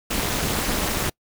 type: noise with amplitude modulation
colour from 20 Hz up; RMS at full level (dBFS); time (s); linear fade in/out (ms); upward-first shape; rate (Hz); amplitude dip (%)
pink; -20; 0.1-1.1; 10; sine; 240; 95
effects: noise-tail reverb RT60 0.1 s tail -26 dB re dry